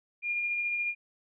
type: tone with tremolo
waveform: sine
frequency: 2414 Hz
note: D7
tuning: 47 cents sharp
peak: -27 dBFS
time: 0.22-0.95 s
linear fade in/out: 50 ms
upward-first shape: sine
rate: 14 Hz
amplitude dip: 25%
effects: none